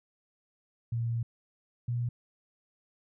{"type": "tone pair in turn", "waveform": "sine", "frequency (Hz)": [116.54, 120.23], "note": ["A#2", "B2"], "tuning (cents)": [0, -46], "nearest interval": "minor second", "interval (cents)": 54, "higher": "second", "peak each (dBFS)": -28, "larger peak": "neither", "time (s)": [[0.92, 1.23], [1.88, 2.09]], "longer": "first", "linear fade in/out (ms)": 5, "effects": []}